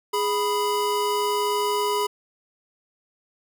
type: tone pair together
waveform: square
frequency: 414.7 / 987.8 Hz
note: G#4 / B5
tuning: -3 / 0 cents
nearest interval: octave + minor third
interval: 1503 cents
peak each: -25 dBFS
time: 0.13-2.07 s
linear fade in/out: 10 ms
effects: none